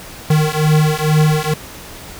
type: beating tone pair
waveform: square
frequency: 152.8 / 155 Hz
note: D#3 / D#3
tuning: -31 / -6 cents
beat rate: 2.2 Hz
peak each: -15 dBFS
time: 0.3-1.54 s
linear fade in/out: 5 ms
effects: pink hiss -34 dBFS RMS until 2.19 s